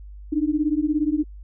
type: beating tone pair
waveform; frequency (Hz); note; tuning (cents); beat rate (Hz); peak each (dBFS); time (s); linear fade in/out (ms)
sine; 293.7 / 310.7; D4 / D#4; 0 / -2; 17; -22; 0.32-1.24; 10
effects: added 50 Hz sine -37 dBFS peak until 1.43 s